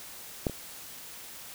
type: clicks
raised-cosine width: 2 ms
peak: -13 / -23 dBFS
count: 2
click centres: 0.468 / 0.497 s
effects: white hiss -45 dBFS RMS until 1.54 s